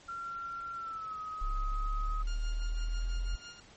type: tone with pitch glide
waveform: sine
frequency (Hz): 1371 to 1264.5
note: F6 to D#6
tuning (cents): -32 to +28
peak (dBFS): -37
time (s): 0.08-2.23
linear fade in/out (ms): 10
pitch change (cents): -140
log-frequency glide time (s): 0.74-1.19
type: exponential sweep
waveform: sine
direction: up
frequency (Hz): 33.69 to 43.29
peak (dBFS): -30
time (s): 1.41-3.36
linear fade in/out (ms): 10
type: tone with tremolo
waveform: 15% pulse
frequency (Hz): 1410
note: F6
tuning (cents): +16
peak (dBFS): -38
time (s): 2.27-3.6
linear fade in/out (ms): 2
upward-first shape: sine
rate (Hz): 6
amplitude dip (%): 65
effects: pink hiss -57 dBFS RMS until 3.76 s + MP3 32 kbps